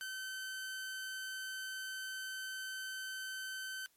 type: tone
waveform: sawtooth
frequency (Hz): 1535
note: G6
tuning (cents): -37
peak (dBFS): -37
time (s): 0.01-3.86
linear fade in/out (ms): 0
effects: white hiss -72 dBFS RMS until 3.96 s + MP3 64 kbps